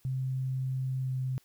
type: tone with pitch glide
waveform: sine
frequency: 130.81 to 129.83 Hz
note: C3 to C3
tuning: 0 to -13 cents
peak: -29 dBFS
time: 0.05-1.38 s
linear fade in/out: 0 ms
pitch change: -13 cents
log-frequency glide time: 1.01-1.13 s
effects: white hiss -66 dBFS RMS until 1.44 s